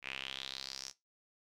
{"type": "tone with band-pass filter sweep", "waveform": "sawtooth", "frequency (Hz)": 66.7, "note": "C2", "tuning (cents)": 34, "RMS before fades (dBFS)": -44, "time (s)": [0.02, 0.93], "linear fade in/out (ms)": 50, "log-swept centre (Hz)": [2400, 5900], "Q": 4.5, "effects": ["noise-tail reverb RT60 0.2 s tail -18 dB re dry"]}